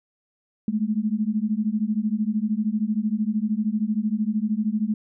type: beating tone pair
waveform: sine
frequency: 207.7 / 220.7 Hz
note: G#3 / A3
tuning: 0 / +5 cents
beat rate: 13 Hz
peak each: -24 dBFS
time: 0.68-4.94 s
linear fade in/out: 2 ms
effects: none